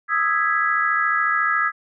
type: chord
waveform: sine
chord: E major seventh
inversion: third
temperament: equal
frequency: 1244.5 / 1318.5 / 1661.2 / 1975.5 Hz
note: D#6 / E6 / G#6 / B6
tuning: 0 / 0 / 0 / 0 cents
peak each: -23 / -23 / -21 / -26 dBFS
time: 0.08-1.72 s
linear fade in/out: 50 ms
effects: none